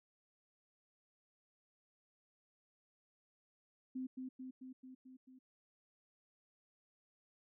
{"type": "tone with echo", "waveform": "sine", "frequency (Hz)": 258.3, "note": "C4", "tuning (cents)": -22, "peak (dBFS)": -39, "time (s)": [3.95, 4.07], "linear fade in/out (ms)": 10, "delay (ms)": 220, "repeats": 6, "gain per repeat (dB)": -3, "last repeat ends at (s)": 5.39, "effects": []}